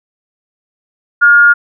sine tone with frequency modulation, 1420 Hz, F6, 28 cents sharp, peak -3 dBFS, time 1.21-1.54 s, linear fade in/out 20 ms, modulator 277 Hz, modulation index 0.22, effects none

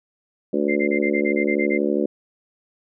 harmonic tone, 72.2 Hz, D2, 29 cents flat, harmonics 3 / 4 / 5 / 6 / 7 / 8, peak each -25 / -24 / -23 / -30 / -26 / -30 dBFS, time 0.53-2.06 s, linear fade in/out 5 ms
sine tone bursts, 2093 Hz, C7, in tune, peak -23 dBFS, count 10, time 0.68-1.782 s, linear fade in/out 20 ms, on 85 ms, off 28 ms
effects none

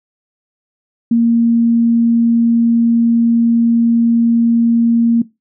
sine tone, 232.5 Hz, A#3, 4 cents flat, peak -8 dBFS, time 1.11-5.22 s, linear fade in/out 5 ms, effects noise-tail reverb RT60 0.2 s tail -18 dB re dry

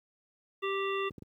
harmonic tone, 391.6 Hz, G4, 2 cents flat, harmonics 1 / 3 / 5 / 7 / 9, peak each -32 / -35 / -41 / -39 / -44 dBFS, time 0.62-1.1 s, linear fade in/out 20 ms
clicks, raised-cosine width 3 ms, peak -31 dBFS, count 3, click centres 1.108 / 1.182 / 1.223 s
effects high-pass 80 Hz 12 dB/octave + 11-bit

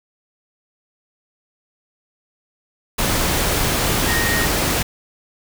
sine tone in noise, 1864.7 Hz, A#6, in tune, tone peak -21 dBFS, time 4.08-4.46 s, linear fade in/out 10 ms, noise pink, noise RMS -19 dBFS, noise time 2.98-4.83 s, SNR -5 dB, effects none

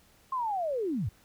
sine linear sweep, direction down, 1079 to 77.8 Hz, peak -28 dBFS, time 0.32-1.09 s, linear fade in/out 5 ms, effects pink hiss -62 dBFS RMS until 1.24 s

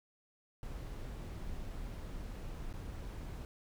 brown noise with dropouts, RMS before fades -43 dBFS, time 0.63-3.45 s, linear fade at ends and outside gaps 0 ms, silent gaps 2.728-2.738 s, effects none

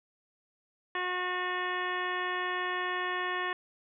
harmonic tone with a mistuned harmonic, 362.6 Hz, F#4, 35 cents flat, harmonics 1 / 2 / 3 / 4 / 5 / 6 / 7 / 8 / 9, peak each -38 / -40 / -35 / -45 / -34 / -45 / -45 / -44 / -47 dBFS, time 0.95-3.53 s, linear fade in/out 2 ms, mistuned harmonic 9, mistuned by +62 cents, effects none

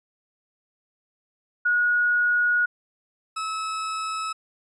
sine / 40% pulse tone pair in turn, 1451 / 1296.1 Hz, F#6 / E6, -34 / -30 cents, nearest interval major second, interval 196 cents, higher first, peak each -18 / -26 dBFS, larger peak first, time 1.65-2.66 / 3.36-4.33 s, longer first, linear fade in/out 10 ms, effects resampled to 24000 Hz

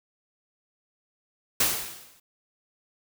white noise with exponential decay, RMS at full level -20 dBFS, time 1.6-2.2 s, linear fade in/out 5 ms, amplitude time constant 130 ms, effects none

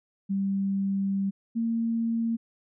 sine tone pair in turn, 196 / 229.1 Hz, G3 / A#3, 0 / -30 cents, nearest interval minor third, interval 270 cents, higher second, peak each -24 dBFS, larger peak neither, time 0.29-1.31 / 1.55-2.37 s, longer first, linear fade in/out 20 ms, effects none

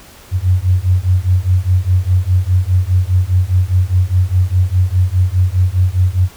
sine beating tone pair, 89.3 / 94.2 Hz, F2 / F#2, +39 / +32 cents, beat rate 4.9 Hz, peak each -13 dBFS, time 0.31-6.29 s, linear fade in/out 50 ms, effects pink hiss -40 dBFS RMS until 6.36 s

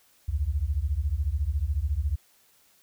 sine beating tone pair, 65.8 / 79.8 Hz, C2 / D#2, +10 / +44 cents, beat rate 14 Hz, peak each -27 / -27 dBFS, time 0.28-2.16 s, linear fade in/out 10 ms, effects white hiss -62 dBFS RMS until 2.82 s

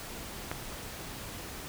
click, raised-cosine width 0.5 ms, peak -17 dBFS, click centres 0.515 s, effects pink hiss -42 dBFS RMS until 1.68 s

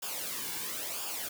white noise with flanger, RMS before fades -37 dBFS, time 0.02-1.29 s, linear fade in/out 10 ms, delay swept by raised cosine 0.49 to 1.59 ms, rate 0.99 Hz, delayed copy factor -0.7, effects none

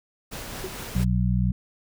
pink noise with tremolo, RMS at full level -35 dBFS, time 0.31-1.05 s, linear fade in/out 20 ms, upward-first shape triangle, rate 4.5 Hz, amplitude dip 25%
sine tone with exponential decay, 375.2 Hz, F#4, 24 cents sharp, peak -26 dBFS, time 0.64-0.75 s, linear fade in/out 2 ms, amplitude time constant 23 ms
harmonic tone, 61.3 Hz, B1, 12 cents flat, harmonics 1 / 2 / 3, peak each -24 / -24 / -24 dBFS, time 0.95-1.52 s, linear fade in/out 5 ms
effects none

